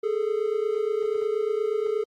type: tone pair together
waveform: triangle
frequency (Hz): 415.3 / 443.7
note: G#4 / A4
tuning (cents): 0 / +14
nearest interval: minor second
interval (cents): 114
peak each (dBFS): -24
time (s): 0.03-2.04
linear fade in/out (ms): 10
effects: AAC 48 kbps